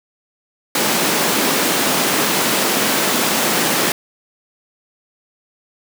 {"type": "high-pass noise", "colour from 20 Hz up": "pink", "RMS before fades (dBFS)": -17, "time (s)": [0.75, 3.92], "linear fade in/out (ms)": 2, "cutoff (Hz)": 190, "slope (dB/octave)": 24, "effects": []}